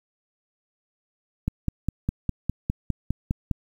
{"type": "click train", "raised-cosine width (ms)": 5, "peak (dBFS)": -11, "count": 11, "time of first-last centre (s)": [1.48, 3.513], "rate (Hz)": 4.92, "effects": ["8-bit"]}